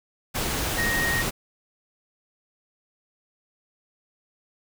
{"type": "tone in noise", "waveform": "sine", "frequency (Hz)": 1869, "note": "A#6", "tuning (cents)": 4, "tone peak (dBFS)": -24, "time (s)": [0.77, 1.23], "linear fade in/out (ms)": 20, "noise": "pink", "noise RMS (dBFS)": -27, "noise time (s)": [0.34, 1.31], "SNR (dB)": 0, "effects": []}